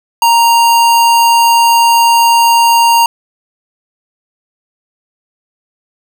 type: tone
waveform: square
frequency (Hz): 932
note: A#5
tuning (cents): -1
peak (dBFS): -6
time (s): 0.22-3.06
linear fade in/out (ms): 2
effects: none